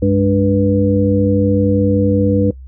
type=harmonic tone with a mistuned harmonic; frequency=98 Hz; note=G2; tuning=in tune; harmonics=1 / 2 / 3 / 5; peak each=-16 / -16 / -16 / -16 dBFS; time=0.02-2.51 s; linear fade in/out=5 ms; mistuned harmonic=2; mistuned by=+66 cents; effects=noise-tail reverb RT60 0.1 s tail -21 dB re dry + added 65 Hz sine -31 dBFS peak until 2.67 s